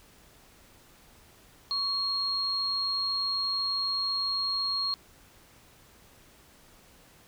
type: tone pair together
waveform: sine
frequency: 1120 / 4262 Hz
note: C#6 / C8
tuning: +18 / +31 cents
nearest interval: octave + major seventh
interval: 2313 cents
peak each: -37 / -27 dBFS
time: 1.71-4.94 s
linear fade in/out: 0 ms
effects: pink hiss -57 dBFS RMS until 7.27 s